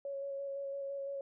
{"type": "tone with vibrato", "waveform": "sine", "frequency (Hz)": 554.4, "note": "C#5", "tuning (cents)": 0, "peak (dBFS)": -37, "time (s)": [0.05, 1.21], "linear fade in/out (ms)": 2, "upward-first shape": "square", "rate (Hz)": 5.9, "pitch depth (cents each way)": 12, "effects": []}